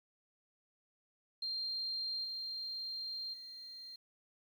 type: tone with level steps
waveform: sine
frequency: 4186 Hz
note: C8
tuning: in tune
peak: -36 / -39 / -47 dBFS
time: 1.42-3.96 s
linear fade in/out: 5 ms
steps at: 2.24 / 3.33 s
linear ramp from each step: 10 ms
effects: 11-bit